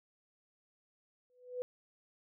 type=tone with exponential growth; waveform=sine; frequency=497.4 Hz; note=B4; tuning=12 cents sharp; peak=-32 dBFS; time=1.3-1.62 s; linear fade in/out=0 ms; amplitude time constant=68 ms; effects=none